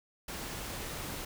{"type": "noise", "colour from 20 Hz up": "pink", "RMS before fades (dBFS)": -40, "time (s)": [0.28, 1.25], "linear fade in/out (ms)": 5, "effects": []}